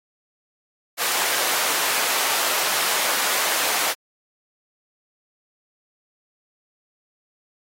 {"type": "high-pass noise", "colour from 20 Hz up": "pink", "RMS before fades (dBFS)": -23, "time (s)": [0.97, 3.95], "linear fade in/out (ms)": 50, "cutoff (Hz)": 720, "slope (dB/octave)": 12, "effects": ["AAC 48 kbps"]}